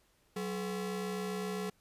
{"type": "ring-modulated tone", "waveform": "40% pulse", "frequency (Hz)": 305.5, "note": "D#4", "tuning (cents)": -32, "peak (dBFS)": -31, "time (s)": [0.36, 1.7], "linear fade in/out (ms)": 5, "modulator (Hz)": 119, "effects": ["pink hiss -70 dBFS RMS until 1.8 s", "resampled to 32000 Hz"]}